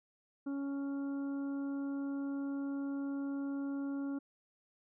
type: harmonic tone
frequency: 278.5 Hz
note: C#4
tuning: 8 cents sharp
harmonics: 1 / 2 / 3 / 4 / 5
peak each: -35 / -51 / -57 / -58 / -55 dBFS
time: 0.46-4.19 s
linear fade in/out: 10 ms
effects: none